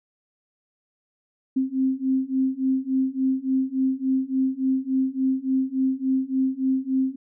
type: beating tone pair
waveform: sine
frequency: 261.6 / 265.1 Hz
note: C4 / C4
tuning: 0 / +23 cents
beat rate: 3.5 Hz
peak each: -24 / -23 dBFS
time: 1.56-7.16 s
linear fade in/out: 10 ms
effects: none